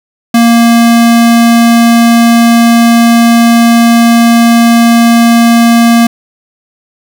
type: tone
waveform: square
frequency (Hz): 233.1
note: A#3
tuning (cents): 0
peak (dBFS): -3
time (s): 0.34-6.07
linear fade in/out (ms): 5
effects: none